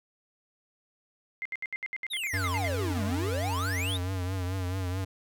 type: tone bursts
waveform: sine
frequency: 2090 Hz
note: C7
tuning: 2 cents flat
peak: -31 dBFS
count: 13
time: 1.42-2.678 s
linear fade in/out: 0 ms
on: 34 ms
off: 68 ms
type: exponential two-way sweep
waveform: square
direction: down then up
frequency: 3951 to 196 to 3951 Hz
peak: -32 dBFS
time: 2.1-3.98 s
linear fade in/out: 20 ms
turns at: 3.04 s
type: tone with vibrato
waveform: square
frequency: 92.5 Hz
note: F#2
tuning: in tune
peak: -30 dBFS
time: 2.33-5.05 s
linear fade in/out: 10 ms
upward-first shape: triangle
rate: 4.6 Hz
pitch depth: 81 cents each way
effects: none